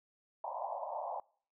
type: band-pass noise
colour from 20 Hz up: white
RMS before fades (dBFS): -40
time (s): 0.44-1.2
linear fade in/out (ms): 2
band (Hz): 560 to 1000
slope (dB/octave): 96
effects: noise-tail reverb RT60 0.5 s tail -24 dB re dry